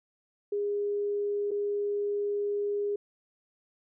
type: tone with dropouts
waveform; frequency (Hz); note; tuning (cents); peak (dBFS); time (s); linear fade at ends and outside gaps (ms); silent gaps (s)
sine; 409.1; G#4; -26; -27; 0.52-2.96; 5; 1.509-1.514
effects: none